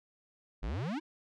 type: exponential sweep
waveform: square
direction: up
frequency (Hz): 43.12 to 340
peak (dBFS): -34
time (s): 0.62-1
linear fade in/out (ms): 20
effects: low-pass 4000 Hz 12 dB/octave